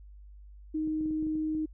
sine tone, 311.1 Hz, D#4, in tune, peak -28 dBFS, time 0.74-1.66 s, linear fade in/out 10 ms
clicks, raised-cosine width 3 ms, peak -32 dBFS, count 8, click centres 0.875 / 1.01 / 1.059 / 1.109 / 1.227 / 1.267 / 1.355 / 1.55 s
effects added 50 Hz sine -47 dBFS peak until 1.73 s

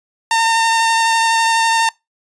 sawtooth tone with vibrato, 909 Hz, A#5, 44 cents flat, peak -8 dBFS, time 0.31-1.89 s, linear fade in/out 2 ms, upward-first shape sine, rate 12 Hz, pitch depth 11 cents each way, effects noise-tail reverb RT60 0.2 s tail -24 dB re dry + resampled to 22050 Hz

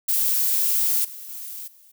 violet noise with level steps, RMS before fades -21 / -38 / -35 / -52 dBFS, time 0.08-1.92 s, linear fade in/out 10 ms, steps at 1.04 / 1.29 / 1.67 s, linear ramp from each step 10 ms, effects none

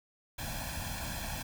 pink noise with comb filter, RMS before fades -38 dBFS, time 0.38-1.43 s, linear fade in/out 10 ms, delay 1.2 ms, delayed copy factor +0.9, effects none

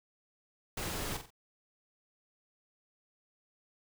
pink noise with echo, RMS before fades -38 dBFS, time 0.77-1.17 s, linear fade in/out 5 ms, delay 45 ms, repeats 3, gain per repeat -8 dB, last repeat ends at 1.305 s, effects none

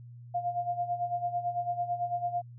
sine tone with tremolo, 703 Hz, F5, 11 cents sharp, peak -26 dBFS, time 0.34-2.42 s, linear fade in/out 10 ms, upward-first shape sine, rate 9 Hz, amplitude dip 75%, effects added 120 Hz sine -45 dBFS peak until 2.58 s

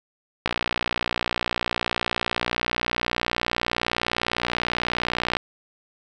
click train, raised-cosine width 0.3 ms, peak -6 dBFS, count 295, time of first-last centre 0.46-5.368 s, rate 59.9 Hz, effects none

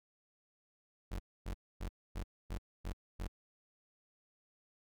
35% pulse tone bursts, 46.1 Hz, F#1, 6 cents flat, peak -36 dBFS, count 7, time 1.11-3.279 s, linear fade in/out 10 ms, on 87 ms, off 260 ms, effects none

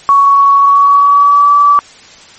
sine tone with pitch glide, 1117 to 1154.4 Hz, C#6 to D6, +13 to -30 cents, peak -3 dBFS, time 0.09-1.79 s, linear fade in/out 0 ms, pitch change +57 cents, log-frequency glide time 0.57-1.53 s, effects white hiss -37 dBFS RMS until 2.38 s + MP3 32 kbps

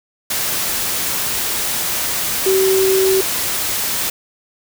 sine tone in noise, 381.8 Hz, G4, 46 cents flat, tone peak -12 dBFS, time 2.46-3.21 s, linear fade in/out 5 ms, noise white, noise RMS -20 dBFS, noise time 0.3-4.1 s, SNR +5 dB, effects none

